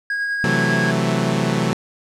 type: tone with tremolo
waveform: triangle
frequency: 1642 Hz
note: G#6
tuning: 20 cents flat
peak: -17 dBFS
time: 0.1-0.91 s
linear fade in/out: 2 ms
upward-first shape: triangle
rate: 10 Hz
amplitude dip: 30%
type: chord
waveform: sawtooth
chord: F# half-diminished seventh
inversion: second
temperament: equal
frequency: 130.81 / 164.81 / 185 / 220 Hz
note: C3 / E3 / F#3 / A3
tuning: 0 / 0 / 0 / 0 cents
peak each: -19 dBFS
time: 0.44-1.73 s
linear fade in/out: 0 ms
effects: low-pass 8000 Hz 12 dB/octave